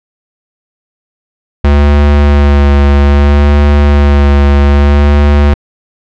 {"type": "tone with vibrato", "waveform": "square", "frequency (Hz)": 71.7, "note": "D2", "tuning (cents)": -41, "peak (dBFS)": -4, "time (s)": [1.64, 5.54], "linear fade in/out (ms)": 5, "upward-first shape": "sine", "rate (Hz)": 0.62, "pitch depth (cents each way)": 21, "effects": ["low-pass 3000 Hz 12 dB/octave"]}